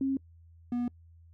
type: tone pair in turn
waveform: sine / triangle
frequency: 269.5 / 242.6 Hz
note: C#4 / B3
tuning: -49 / -31 cents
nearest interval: major second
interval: 182 cents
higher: first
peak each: -26 dBFS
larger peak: neither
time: 0.01-0.17 / 0.72-0.88 s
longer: neither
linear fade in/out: 2 ms
effects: noise-tail reverb RT60 0.1 s tail -25 dB re dry + added 83 Hz sine -53 dBFS peak until 1.33 s